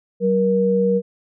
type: tone pair together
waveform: sine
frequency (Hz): 189.79 / 474.4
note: F#3 / A#4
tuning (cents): +44 / +30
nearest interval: octave + major third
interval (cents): 1586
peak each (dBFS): -19 / -16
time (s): 0.2-1.02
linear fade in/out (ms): 50
effects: none